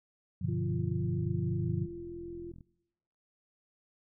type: chord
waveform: sine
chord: G dominant seventh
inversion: none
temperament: equal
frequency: 98 / 123.47 / 146.83 / 174.61 Hz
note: G2 / B2 / D3 / F3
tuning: 0 / 0 / 0 / 0 cents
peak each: -35 dBFS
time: 0.41-1.86 s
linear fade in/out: 10 ms
type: tone with pitch glide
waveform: sine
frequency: 345.7 to 343.3 Hz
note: F4 to F4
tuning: -18 to -30 cents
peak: -40 dBFS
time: 0.48-2.52 s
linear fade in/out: 10 ms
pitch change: -12 cents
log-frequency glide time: 1.19-1.64 s
type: click train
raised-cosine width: 5 ms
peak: -39 dBFS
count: 85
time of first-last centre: 0.65-2.608 s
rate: 42.9 Hz
effects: noise-tail reverb RT60 1.0 s tail -23 dB re dry